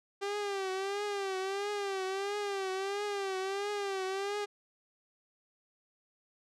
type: tone with vibrato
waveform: sawtooth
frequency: 394.7 Hz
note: G4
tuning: 12 cents sharp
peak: -29 dBFS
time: 0.21-4.46 s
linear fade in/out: 20 ms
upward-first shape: triangle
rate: 1.5 Hz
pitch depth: 94 cents each way
effects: low-pass 7000 Hz 12 dB/octave